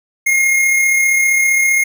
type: tone with amplitude modulation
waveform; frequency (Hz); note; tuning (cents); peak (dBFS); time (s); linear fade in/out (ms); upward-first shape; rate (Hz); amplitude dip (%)
square; 2142; C7; +40; -10; 0.26-1.84; 10; sine; 35.2; 30
effects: none